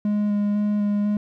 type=tone with vibrato; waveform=triangle; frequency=206.8 Hz; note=G#3; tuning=7 cents flat; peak=-17 dBFS; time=0.05-1.17 s; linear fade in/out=2 ms; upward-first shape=square; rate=2 Hz; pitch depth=10 cents each way; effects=none